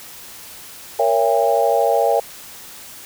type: chord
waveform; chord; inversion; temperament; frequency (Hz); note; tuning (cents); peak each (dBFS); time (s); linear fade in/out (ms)
sine; A# diminished seventh; none; just; 466.2 / 559.4 / 671.3 / 805.5; A#4 / C#5 / E5 / G5; 0 / +16 / +31 / +47; -19; 0.99-2.2; 5
effects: white hiss -38 dBFS RMS until 3.05 s